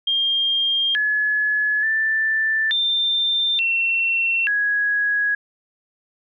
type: tone with pitch steps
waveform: sine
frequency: 3209 / 1703 / 1768 / 3586 / 2711 / 1665 Hz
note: G7 / G#6 / A6 / A7 / E7 / G#6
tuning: +40 / +43 / +8 / +32 / +48 / +4 cents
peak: -17 dBFS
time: 0.07-5.35 s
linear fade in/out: 5 ms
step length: 880 ms
effects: none